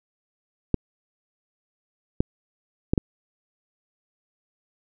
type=clicks; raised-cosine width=3 ms; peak=-6 dBFS; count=4; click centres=0.743 / 2.205 / 2.935 / 2.978 s; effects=none